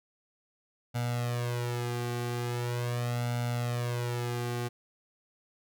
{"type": "tone with flanger", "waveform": "sawtooth", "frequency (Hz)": 120.7, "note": "B2", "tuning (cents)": -39, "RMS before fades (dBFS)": -32, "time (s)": [0.94, 4.69], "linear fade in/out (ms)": 20, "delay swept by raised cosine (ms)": [1.4, 2.6], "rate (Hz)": 0.41, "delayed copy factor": 0.95, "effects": []}